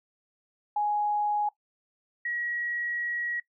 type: tone pair in turn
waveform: sine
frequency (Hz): 833 / 1910.4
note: G#5 / A#6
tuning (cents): +5 / +42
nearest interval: octave + major second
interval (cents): 1437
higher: second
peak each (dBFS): -24 / -29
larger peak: first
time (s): 0.76-1.49 / 2.25-3.4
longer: second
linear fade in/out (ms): 5
effects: noise-tail reverb RT60 0.1 s tail -19 dB re dry